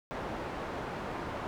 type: low-pass noise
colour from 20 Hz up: white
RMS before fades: -38 dBFS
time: 0.11-1.47 s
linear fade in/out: 0 ms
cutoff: 990 Hz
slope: 12 dB/octave
effects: none